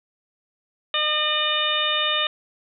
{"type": "harmonic tone with a mistuned harmonic", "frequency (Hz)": 607, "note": "D#5", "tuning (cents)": -43, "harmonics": [1, 2, 3, 4, 5, 6], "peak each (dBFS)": [-30, -27, -29, -30, -25, -24], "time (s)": [0.94, 2.27], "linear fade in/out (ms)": 2, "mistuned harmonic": 5, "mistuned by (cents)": -39, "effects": []}